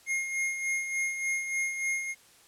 square tone with tremolo, 2140 Hz, C7, 38 cents sharp, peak -27 dBFS, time 0.06-2.15 s, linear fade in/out 50 ms, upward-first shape sine, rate 3.4 Hz, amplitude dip 55%, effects white hiss -58 dBFS RMS until 2.47 s + low-pass 11000 Hz 12 dB/octave

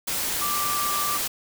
sine tone in noise, 1174.7 Hz, D6, in tune, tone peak -26 dBFS, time 0.41-1.18 s, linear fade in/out 10 ms, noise white, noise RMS -27 dBFS, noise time 0.07-1.28 s, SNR -2 dB, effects none

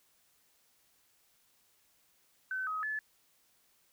sine tone with pitch steps, 1524 / 1266 / 1728 Hz, G6 / D#6 / A6, -49 / +30 / -32 cents, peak -33 dBFS, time 2.51-2.99 s, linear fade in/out 2 ms, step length 160 ms, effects white hiss -70 dBFS RMS until 3.92 s

